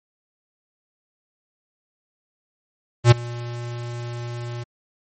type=tone with ADSR envelope; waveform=square; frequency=119.5 Hz; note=A#2; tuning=43 cents sharp; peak=-6 dBFS; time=3.04-4.64 s; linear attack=73 ms; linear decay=15 ms; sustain=-23 dB; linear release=14 ms; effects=MP3 32 kbps